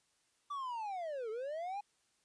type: linear two-way sweep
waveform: triangle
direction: down then up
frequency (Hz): 1174 to 422.6 to 836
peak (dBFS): -36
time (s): 0.5-1.81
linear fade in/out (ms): 10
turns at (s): 1.3
effects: white hiss -75 dBFS RMS until 2.24 s + resampled to 22050 Hz